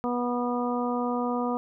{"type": "harmonic tone", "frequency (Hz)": 243.9, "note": "B3", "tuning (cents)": -21, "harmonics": [1, 2, 3, 4, 5], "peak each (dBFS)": [-28, -31, -33, -34, -35], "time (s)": [0.04, 1.57], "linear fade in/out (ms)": 0, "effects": []}